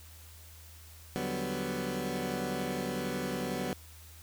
20% pulse chord, G major seventh, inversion second, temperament equal, 146.83 / 185 / 196 / 246.9 Hz, D3 / F#3 / G3 / B3, 0 / 0 / 0 / 0 cents, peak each -36 / -33 / -35 / -31 dBFS, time 1.16-3.73 s, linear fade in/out 0 ms, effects added 80 Hz sine -51 dBFS peak until 4.22 s + white hiss -55 dBFS RMS until 4.22 s

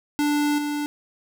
square tone with level steps, 293.7 Hz, D4, in tune, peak -20 / -25 dBFS, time 0.19-0.86 s, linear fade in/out 0 ms, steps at 0.58 s, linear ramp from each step 5 ms, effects none

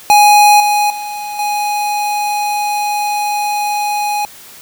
square tone with level steps, 830.6 Hz, G#5, in tune, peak -5 / -11 / -22 / -15 dBFS, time 0.1-4.25 s, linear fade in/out 0 ms, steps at 0.6 / 0.9 / 1.39 s, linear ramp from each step 2 ms, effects white hiss -37 dBFS RMS until 4.61 s + high-pass 60 Hz 12 dB/octave

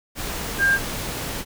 sine tone in noise, 1600 Hz, G6, 35 cents sharp, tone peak -15 dBFS, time 0.58-0.79 s, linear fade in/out 50 ms, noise pink, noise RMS -29 dBFS, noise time 0.15-1.45 s, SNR +11 dB, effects none

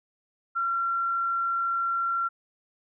sine tone, 1367 Hz, F6, 37 cents flat, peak -24 dBFS, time 0.55-2.29 s, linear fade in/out 20 ms, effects none

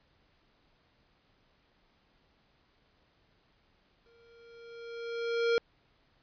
square tone with exponential growth, 466.2 Hz, A#4, in tune, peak -24 dBFS, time 4.06-5.58 s, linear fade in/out 0 ms, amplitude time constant 330 ms, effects pink hiss -69 dBFS RMS until 6.22 s + resampled to 11025 Hz

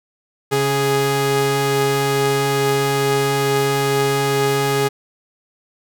sawtooth tone pair together, 137.67 / 415.3 Hz, C#3 / G#4, -12 / 0 cents, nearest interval octave + perfect fifth, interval 1912 cents, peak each -17 / -13 dBFS, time 0.51-4.89 s, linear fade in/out 20 ms, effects none

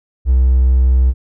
triangle tone with hard clipping, 63.8 Hz, C2, 43 cents flat, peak -8 dBFS, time 0.25-1.14 s, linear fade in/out 50 ms, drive 3 dB, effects none

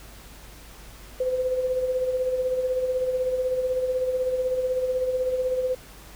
sine tone with tremolo, 510 Hz, C5, 44 cents flat, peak -20 dBFS, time 1.2-5.75 s, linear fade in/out 5 ms, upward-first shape sine, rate 16 Hz, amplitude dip 50%, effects added 50 Hz sine -46 dBFS peak until 6.15 s + pink hiss -47 dBFS RMS until 6.15 s

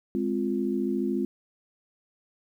sine chord, F minor, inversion first, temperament equal, 207.7 / 261.6 / 349.2 Hz, Ab3 / C4 / F4, 0 / 0 / 0 cents, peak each -29 dBFS, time 0.15-1.25 s, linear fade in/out 0 ms, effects 10-bit

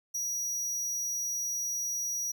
45% pulse tone, 5790 Hz, F#8, 38 cents flat, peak -31 dBFS, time 0.14-2.32 s, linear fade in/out 10 ms, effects none

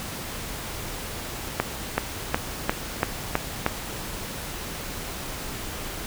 accelerating click train, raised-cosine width 0.5 ms, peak -5 dBFS, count 7, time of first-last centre 1.6-3.664 s, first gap 380 ms, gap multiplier 0.96, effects pink hiss -34 dBFS RMS until 6.06 s

